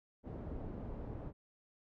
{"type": "low-pass noise", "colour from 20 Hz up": "pink", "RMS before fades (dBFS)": -44, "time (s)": [0.23, 1.33], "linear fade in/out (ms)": 50, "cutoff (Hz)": 540, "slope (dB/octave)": 12, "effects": []}